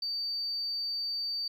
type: tone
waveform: sine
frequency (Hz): 4610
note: D8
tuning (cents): -33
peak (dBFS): -30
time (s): 0.02-1.48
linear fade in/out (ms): 5
effects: tanh soft clip ceiling -26 dBFS + 12-bit